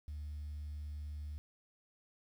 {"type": "tone", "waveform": "sine", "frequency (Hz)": 74.5, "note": "D2", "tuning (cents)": 25, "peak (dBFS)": -39, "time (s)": [0.08, 1.38], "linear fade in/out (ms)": 0, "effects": ["tanh soft clip ceiling -38 dBFS", "11-bit"]}